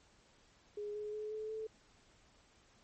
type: tone with pitch steps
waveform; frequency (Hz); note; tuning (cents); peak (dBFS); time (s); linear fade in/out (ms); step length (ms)
sine; 415.3 / 420.9 / 426.5 / 432.2 / 438; G#4 / G#4 / G#4 / A4 / A4; 0 / +23 / +46 / -31 / -8; -39; 0.77-1.67; 5; 180
effects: pink hiss -67 dBFS RMS until 2.83 s + MP3 32 kbps